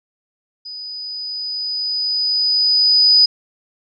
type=tone with level ramp; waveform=sine; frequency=4976 Hz; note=D#8; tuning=1 cent flat; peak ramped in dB=-29 to -7 dBFS; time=0.65-3.26 s; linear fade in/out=10 ms; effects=none